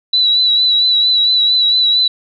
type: tone with vibrato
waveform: sine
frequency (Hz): 3945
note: B7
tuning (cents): -3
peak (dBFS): -9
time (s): 0.13-2.08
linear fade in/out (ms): 5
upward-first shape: triangle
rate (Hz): 4.4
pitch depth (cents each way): 44
effects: none